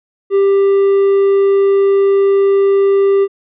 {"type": "tone", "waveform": "triangle", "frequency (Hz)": 394.7, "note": "G4", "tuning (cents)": 12, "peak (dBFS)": -6, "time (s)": [0.3, 3.28], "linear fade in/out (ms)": 50, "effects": ["resampled to 8000 Hz"]}